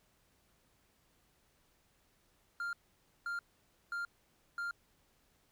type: tone bursts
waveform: triangle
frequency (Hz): 1396.9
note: F6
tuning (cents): 0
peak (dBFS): -34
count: 4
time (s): 2.6-4.71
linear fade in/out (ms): 2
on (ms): 130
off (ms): 530
effects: pink hiss -72 dBFS RMS until 5.51 s